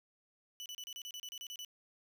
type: tone bursts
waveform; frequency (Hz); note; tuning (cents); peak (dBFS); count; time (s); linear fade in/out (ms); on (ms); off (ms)
30% pulse; 2974; F#7; +8; -40; 12; 0.6-1.648; 0; 58; 32
effects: none